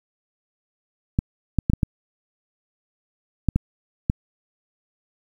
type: clicks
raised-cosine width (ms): 5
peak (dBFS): -6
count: 8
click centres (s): 1.189 / 1.587 / 1.699 / 1.735 / 1.832 / 3.487 / 3.56 / 4.099
effects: 8-bit